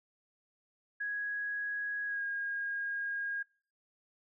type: tone with pitch glide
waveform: sine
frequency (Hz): 1661.2 to 1628.9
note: G#6 to G#6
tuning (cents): 0 to -34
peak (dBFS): -33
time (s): 1-3.43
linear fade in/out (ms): 10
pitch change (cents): -34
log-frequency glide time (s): 2.06-2.23
effects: noise-tail reverb RT60 0.4 s tail -23 dB re dry